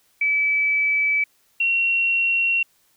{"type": "tone pair in turn", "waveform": "sine", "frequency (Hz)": [2300, 2735], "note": ["D7", "F7"], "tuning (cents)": [-37, -37], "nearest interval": "minor third", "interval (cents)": 300, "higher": "second", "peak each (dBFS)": -17, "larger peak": "neither", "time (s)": [[0.21, 1.24], [1.6, 2.63]], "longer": "neither", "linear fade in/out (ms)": 5, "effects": ["white hiss -62 dBFS RMS until 2.96 s"]}